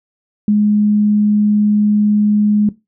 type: tone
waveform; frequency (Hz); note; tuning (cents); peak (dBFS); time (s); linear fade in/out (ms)
sine; 209; G#3; +11; -9; 0.48-2.69; 2
effects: noise-tail reverb RT60 0.2 s tail -17 dB re dry